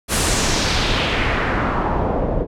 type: noise with low-pass filter sweep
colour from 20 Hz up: pink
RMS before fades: -19 dBFS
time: 0.08-2.47 s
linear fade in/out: 50 ms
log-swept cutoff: 11000 to 490 Hz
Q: 1.7
effects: none